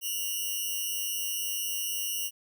5% pulse tone pair together, 2800 / 2966 Hz, F7 / F#7, +4 / +4 cents, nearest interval minor second, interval 100 cents, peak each -24 dBFS, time 0.01-2.31 s, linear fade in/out 50 ms, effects none

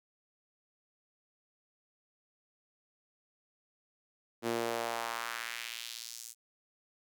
sawtooth tone with high-pass filter sweep, 116.54 Hz, A#2, in tune, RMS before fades -38 dBFS, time 4.42-6.35 s, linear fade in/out 50 ms, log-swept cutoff 300 to 7800 Hz, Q 1.6, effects none

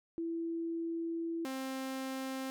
sine / sawtooth tone pair in turn, 332.4 / 264.5 Hz, E4 / C4, +15 / +19 cents, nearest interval major third, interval 396 cents, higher first, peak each -34 / -33 dBFS, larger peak second, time 0.18-1.45 / 1.45-2.5 s, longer first, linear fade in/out 0 ms, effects none

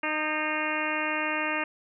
harmonic tone with a mistuned harmonic, 306.6 Hz, D#4, 25 cents flat, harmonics 1 / 2 / 3 / 4 / 5 / 6 / 7 / 8 / 9, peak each -35 / -35 / -35 / -35 / -35 / -35 / -35 / -35 / -35 dBFS, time 0.03-1.64 s, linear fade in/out 5 ms, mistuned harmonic 5, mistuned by +45 cents, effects none

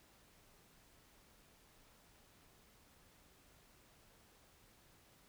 silence, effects pink hiss -67 dBFS RMS until 5.28 s

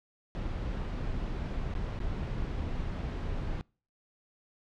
brown noise with dropouts, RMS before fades -34 dBFS, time 0.35-3.61 s, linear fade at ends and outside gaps 0 ms, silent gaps 1.739-1.752 / 1.99-2.002 s, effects noise-tail reverb RT60 0.4 s tail -26 dB re dry + low-pass 4000 Hz 12 dB/octave

